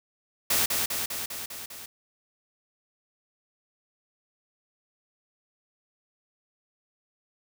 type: noise with echo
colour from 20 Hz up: white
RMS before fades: -24 dBFS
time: 0.5-0.66 s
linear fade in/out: 5 ms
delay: 200 ms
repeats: 6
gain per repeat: -3 dB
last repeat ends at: 1.86 s
effects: none